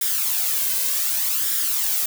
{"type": "noise with flanger", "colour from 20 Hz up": "blue", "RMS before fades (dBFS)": -22, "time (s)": [0.01, 2.06], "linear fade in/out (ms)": 5, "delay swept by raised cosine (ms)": [0.56, 1.96], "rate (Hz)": 0.66, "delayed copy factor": 0.55, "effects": []}